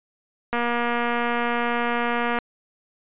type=click train; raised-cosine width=0.5 ms; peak=-10 dBFS; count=443; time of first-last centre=0.53-2.387 s; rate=238 Hz; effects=resampled to 8000 Hz